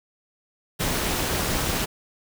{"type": "noise with amplitude modulation", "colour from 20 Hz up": "pink", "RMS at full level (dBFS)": -22, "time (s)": [0.79, 1.86], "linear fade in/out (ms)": 20, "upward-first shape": "sine", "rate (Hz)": 270, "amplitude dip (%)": 70, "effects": []}